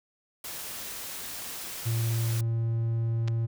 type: noise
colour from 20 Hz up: white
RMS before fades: -38 dBFS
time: 0.44-2.41 s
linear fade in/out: 5 ms
type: tone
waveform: triangle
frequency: 114.7 Hz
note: A#2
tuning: 28 cents flat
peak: -23 dBFS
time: 1.85-3.47 s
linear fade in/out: 20 ms
type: clicks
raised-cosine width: 0.2 ms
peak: -25 / -21 dBFS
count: 2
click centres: 3.277 / 3.282 s
effects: none